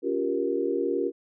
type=chord; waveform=sine; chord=G half-diminished seventh; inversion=second; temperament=just; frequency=282.2 / 352.8 / 392 / 470.4 Hz; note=Db4 / F4 / G4 / Bb4; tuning=+31 / +18 / 0 / +16 cents; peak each=-31 / -29 / -29 / -29 dBFS; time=0.02-1.12 s; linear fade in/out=50 ms; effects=none